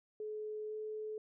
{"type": "tone with pitch glide", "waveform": "sine", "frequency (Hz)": [427.6, 430.6], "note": ["A4", "A4"], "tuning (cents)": [-49, -37], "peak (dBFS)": -39, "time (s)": [0.2, 1.18], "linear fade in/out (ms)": 2, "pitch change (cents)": 12, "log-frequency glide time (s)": [0.68, 0.74], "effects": []}